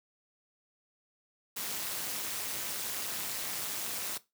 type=noise with amplitude modulation; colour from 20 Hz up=white; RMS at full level=-33 dBFS; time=1.56-4.18 s; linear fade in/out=10 ms; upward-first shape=sine; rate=208 Hz; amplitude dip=80%; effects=noise-tail reverb RT60 0.2 s tail -17 dB re dry + high-pass 100 Hz 12 dB/octave